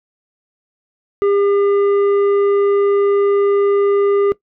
triangle tone with tanh clipping, 402.1 Hz, G4, 44 cents sharp, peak -13 dBFS, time 1.22-4.32 s, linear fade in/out 0 ms, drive 12 dB, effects noise-tail reverb RT60 0.1 s tail -18 dB re dry

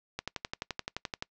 click train, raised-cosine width 0.2 ms, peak -16 dBFS, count 13, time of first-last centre 0.19-1.224 s, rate 11.6 Hz, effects noise-tail reverb RT60 0.1 s tail -25 dB re dry + low-pass 7000 Hz 12 dB/octave

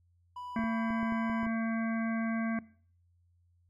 triangle tone with pitch glide, 987.8 to 997 Hz, B5 to B5, 0 to +16 cents, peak -38 dBFS, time 0.36-1.46 s, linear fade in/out 5 ms, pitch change +16 cents, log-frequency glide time 0.66-1.07 s
harmonic tone, 225.9 Hz, A3, 46 cents sharp, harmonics 1 / 3 / 5 / 7 / 9 / 10, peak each -29 / -41 / -43 / -42 / -45 / -50 dBFS, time 0.56-2.59 s, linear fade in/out 2 ms
clicks, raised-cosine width 3 ms, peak -31 dBFS, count 8, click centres 0.591 / 0.639 / 0.905 / 1.03 / 1.123 / 1.298 / 1.431 / 1.467 s
effects noise-tail reverb RT60 0.5 s tail -20 dB re dry + added 87 Hz sine -65 dBFS peak until 3.69 s

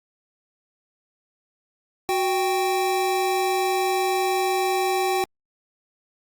square tone pair together, 370 / 784 Hz, F#4 / G5, 0 / 0 cents, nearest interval octave + minor second, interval 1300 cents, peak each -24 dBFS, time 2.09-5.24 s, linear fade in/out 0 ms, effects Opus 48 kbps

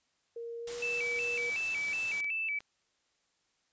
sine tone with pitch glide, 466.2 to 478.2 Hz, A#4 to A#4, 0 to +44 cents, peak -38 dBFS, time 0.36-1.5 s, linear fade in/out 5 ms, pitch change +44 cents, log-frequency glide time 0.6-0.76 s
white noise, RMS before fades -43 dBFS, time 0.67-2.21 s, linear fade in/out 5 ms
click train, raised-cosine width 0.2 ms, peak -32 dBFS, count 6, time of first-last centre 0.8-2.605 s, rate 2.77 Hz
sine tone with vibrato, 2464 Hz, D#7, 17 cents flat, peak -31 dBFS, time 0.82-2.59 s, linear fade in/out 5 ms, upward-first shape square, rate 2.7 Hz, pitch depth 120 cents each way
effects white hiss -75 dBFS RMS until 3.72 s + resampled to 16000 Hz

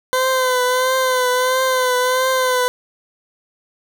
20% pulse tone with vibrato, 510 Hz, C5, 44 cents flat, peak -10 dBFS, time 0.13-2.68 s, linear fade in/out 0 ms, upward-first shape triangle, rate 1.5 Hz, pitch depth 45 cents each way, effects none

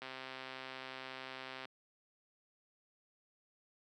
click train, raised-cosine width 0.3 ms, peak -29 dBFS, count 215, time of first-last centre 0.02-1.654 s, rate 131 Hz, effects high-pass 200 Hz 12 dB/octave

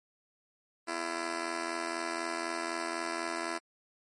10% pulse tone with amplitude modulation, 335.8 Hz, E4, 32 cents sharp, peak -21 dBFS, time 0.87-3.59 s, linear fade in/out 20 ms, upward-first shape sine, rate 84 Hz, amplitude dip 85%, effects MP3 48 kbps

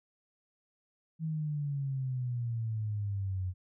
sine exponential sweep, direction down, 161.9 to 90.4 Hz, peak -31 dBFS, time 1.19-3.54 s, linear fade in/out 50 ms, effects none

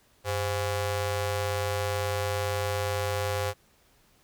sawtooth ring-modulated tone, 306.1 Hz, D#4, 28 cents flat, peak -20 dBFS, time 0.24-3.54 s, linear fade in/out 50 ms, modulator 212 Hz, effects pink hiss -63 dBFS RMS until 4.23 s

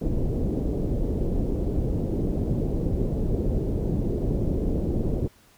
pink low-pass noise, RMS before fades -25 dBFS, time 0.01-5.28 s, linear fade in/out 10 ms, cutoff 470 Hz, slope 24 dB/octave, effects pink hiss -57 dBFS RMS until 5.57 s

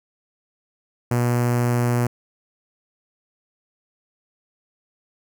sawtooth tone with notch filter, 120.9 Hz, B2, 36 cents flat, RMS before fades -20 dBFS, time 1.11-2.07 s, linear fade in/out 5 ms, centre 3600 Hz, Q 0.79, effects none

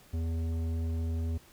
sine tone with tanh clipping, 82 Hz, E2, 9 cents flat, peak -31 dBFS, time 0.13-1.38 s, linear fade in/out 10 ms, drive 12 dB, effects pink hiss -58 dBFS RMS until 1.52 s

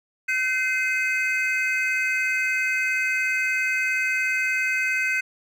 triangle tone cluster, 1530 / 2080 / 2543 Hz, G6 / C7 / D#7, -42 / -11 / +37 cents, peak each -24 dBFS, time 0.28-5.21 s, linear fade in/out 10 ms, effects none

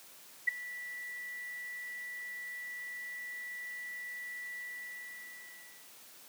sine tone with ADSR envelope, 1960 Hz, B6, 14 cents flat, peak -21 dBFS, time 0.47-5.91 s, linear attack 13 ms, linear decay 10 ms, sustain -19 dB, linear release 1300 ms, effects white hiss -55 dBFS RMS until 6.28 s + high-pass 150 Hz 12 dB/octave

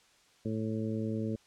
harmonic tone, 110 Hz, A2, in tune, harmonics 1 / 2 / 3 / 4 / 5, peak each -36 / -34 / -39 / -40 / -44 dBFS, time 0.45-1.36 s, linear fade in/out 5 ms, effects white hiss -64 dBFS RMS until 1.46 s + low-pass 7000 Hz 12 dB/octave

